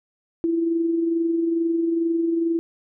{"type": "tone with amplitude modulation", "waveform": "sine", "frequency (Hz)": 333, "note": "E4", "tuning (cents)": 18, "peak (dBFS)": -17, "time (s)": [0.44, 2.59], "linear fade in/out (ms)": 0, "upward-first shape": "sine", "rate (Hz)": 22.3, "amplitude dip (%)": 40, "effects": []}